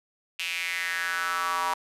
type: tone with high-pass filter sweep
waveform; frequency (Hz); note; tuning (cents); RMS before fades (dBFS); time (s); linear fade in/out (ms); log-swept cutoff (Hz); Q
square; 87.8; F2; +10; -29; 0.39-1.74; 5; 2700 to 960; 4.7
effects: resampled to 32000 Hz